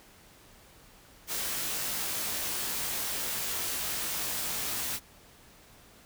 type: noise with comb filter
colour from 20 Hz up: white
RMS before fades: -33 dBFS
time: 1.27-5 s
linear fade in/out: 50 ms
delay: 19 ms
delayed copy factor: +0.65
effects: pink hiss -56 dBFS RMS until 6.05 s